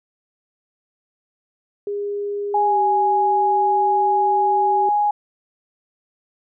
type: tone with pitch glide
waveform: sine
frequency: 407.3 to 388.5 Hz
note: G#4 to G4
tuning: -34 to -16 cents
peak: -22 dBFS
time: 1.87-4.89 s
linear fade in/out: 2 ms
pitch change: -82 cents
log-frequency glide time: 2.65-2.8 s
type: tone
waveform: sine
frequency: 830.6 Hz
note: G#5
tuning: in tune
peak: -15 dBFS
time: 2.54-5.11 s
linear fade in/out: 5 ms
effects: none